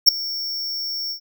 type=tone with ADSR envelope; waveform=square; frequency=5470 Hz; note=F8; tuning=37 cents flat; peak=-4 dBFS; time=0.06-1.2 s; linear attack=27 ms; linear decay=3 ms; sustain=-21 dB; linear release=92 ms; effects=none